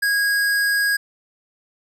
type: tone with hard clipping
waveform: sine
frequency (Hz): 1644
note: G#6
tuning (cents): -18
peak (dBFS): -18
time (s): 0.02-0.97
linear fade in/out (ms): 10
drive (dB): 18
effects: none